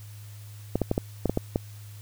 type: clicks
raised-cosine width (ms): 2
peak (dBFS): -10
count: 8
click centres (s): 0.756 / 0.817 / 0.914 / 0.979 / 1.257 / 1.296 / 1.374 / 1.559
effects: added 104 Hz sine -41 dBFS peak until 2.01 s + white hiss -53 dBFS RMS until 2.01 s